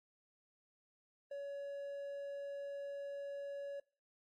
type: tone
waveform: triangle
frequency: 563 Hz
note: C#5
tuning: 27 cents sharp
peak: -40 dBFS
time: 1.31-3.8 s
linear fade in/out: 5 ms
effects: noise-tail reverb RT60 0.4 s tail -25 dB re dry + AAC 64 kbps